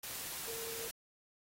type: tone in noise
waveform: sine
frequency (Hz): 456.1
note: A#4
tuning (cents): -38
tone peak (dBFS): -45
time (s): 0.47-0.88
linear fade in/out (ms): 5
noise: white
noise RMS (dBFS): -43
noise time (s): 0.03-0.91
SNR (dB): -5
effects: AAC 48 kbps